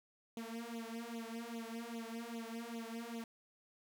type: tone with flanger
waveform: sawtooth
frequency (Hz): 230.6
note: A#3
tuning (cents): -19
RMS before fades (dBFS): -45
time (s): 0.37-3.24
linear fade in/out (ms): 2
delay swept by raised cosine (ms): 0.29 to 3.99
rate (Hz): 2.5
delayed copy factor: +1
effects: none